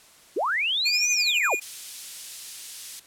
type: linear two-way sweep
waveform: sine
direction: up then down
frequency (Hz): 284.4 to 6272 to 284.4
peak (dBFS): -22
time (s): 0.36-1.55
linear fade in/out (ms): 10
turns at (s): 1.11
type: tone with tremolo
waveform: square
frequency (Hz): 2437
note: D#7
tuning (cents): -37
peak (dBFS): -22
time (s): 0.85-1.6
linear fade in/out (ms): 10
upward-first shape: sine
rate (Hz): 12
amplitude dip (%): 60
type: high-pass noise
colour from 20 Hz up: white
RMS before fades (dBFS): -37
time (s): 1.61-3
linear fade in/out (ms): 10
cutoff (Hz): 3100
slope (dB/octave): 12
effects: white hiss -53 dBFS RMS until 3.06 s + low-pass 11000 Hz 12 dB/octave